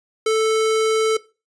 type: tone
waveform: square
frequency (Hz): 440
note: A4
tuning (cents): 0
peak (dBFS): -16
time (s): 0.26-1.17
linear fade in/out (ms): 5
effects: noise-tail reverb RT60 0.3 s tail -19 dB re dry + resampled to 22050 Hz